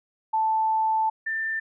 sine tone pair in turn, 880 / 1785.1 Hz, A5 / A6, 0 / +25 cents, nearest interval octave, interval 1225 cents, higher second, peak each -20 / -25 dBFS, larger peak first, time 0.33-1.1 / 1.26-1.6 s, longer first, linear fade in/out 10 ms, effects none

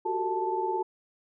sine tone cluster, 368.1 / 386.6 / 448.5 / 878 Hz, F#4 / G4 / A4 / A5, -9 / -24 / +33 / -4 cents, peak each -31 / -35 / -36 / -29 dBFS, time 0.05-0.83 s, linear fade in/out 10 ms, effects none

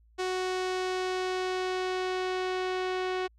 sawtooth tone with low-pass filter sweep, 370 Hz, F#4, in tune, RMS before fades -31 dBFS, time 0.18-3.28 s, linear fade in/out 20 ms, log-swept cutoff 6400 to 3500 Hz, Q 0.92, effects added 56 Hz sine -58 dBFS peak until 3.38 s

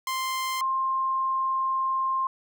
sawtooth / sine tone pair in turn, 1046.5 / 1057.4 Hz, C6 / C6, 0 / +18 cents, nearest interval unison, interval 18 cents, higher second, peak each -23 dBFS, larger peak neither, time 0.07-0.61 / 0.61-2.27 s, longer second, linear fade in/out 2 ms, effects none

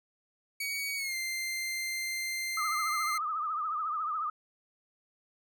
sawtooth tone with pitch glide, 2252 to 2089 Hz, C#7 to C7, +27 to -3 cents, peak -29 dBFS, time 0.6-3.18 s, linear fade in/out 5 ms, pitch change -130 cents, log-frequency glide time 0.96-1.15 s
sine tone with vibrato, 1244.5 Hz, D#6, in tune, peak -30 dBFS, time 2.57-4.3 s, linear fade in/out 5 ms, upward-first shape triangle, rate 14 Hz, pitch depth 110 cents each way
effects none

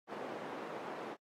white band-pass noise, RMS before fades -44 dBFS, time 0.07-1.17 s, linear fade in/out 50 ms, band 240 to 780 Hz, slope 12 dB/octave, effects high-pass 150 Hz 12 dB/octave + AAC 48 kbps

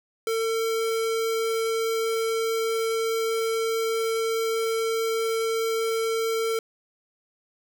square tone, 450.8 Hz, A4, 42 cents sharp, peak -24 dBFS, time 0.27-6.59 s, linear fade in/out 2 ms, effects none

